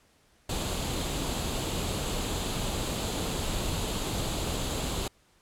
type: noise with comb filter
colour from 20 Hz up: pink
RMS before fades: -31 dBFS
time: 0.49-5.08 s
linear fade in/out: 5 ms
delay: 0.27 ms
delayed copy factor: +0.5
effects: pink hiss -64 dBFS RMS until 5.41 s + low-pass 11000 Hz 12 dB/octave